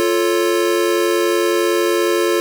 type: chord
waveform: square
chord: F augmented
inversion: none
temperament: equal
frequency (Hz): 349.2 / 440 / 554.4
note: F4 / A4 / C#5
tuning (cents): 0 / 0 / 0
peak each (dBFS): -17 / -20 / -23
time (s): 0-2.4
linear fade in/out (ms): 0
effects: none